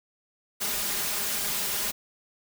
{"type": "noise with comb filter", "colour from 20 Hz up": "white", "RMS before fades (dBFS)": -29, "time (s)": [0.6, 1.92], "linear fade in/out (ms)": 20, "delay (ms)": 4.9, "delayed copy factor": 0.7, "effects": []}